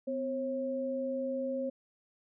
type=tone pair together; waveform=sine; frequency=254.8 / 539.9 Hz; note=C4 / C#5; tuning=-46 / -46 cents; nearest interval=octave + minor second; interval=1300 cents; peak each=-36 / -33 dBFS; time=0.07-1.7 s; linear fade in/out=10 ms; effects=none